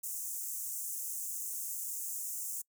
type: high-pass noise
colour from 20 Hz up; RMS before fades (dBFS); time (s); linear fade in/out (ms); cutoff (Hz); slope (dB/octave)
pink; -39; 0.03-2.62; 10; 6600; 48
effects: noise-tail reverb RT60 0.1 s tail -24 dB re dry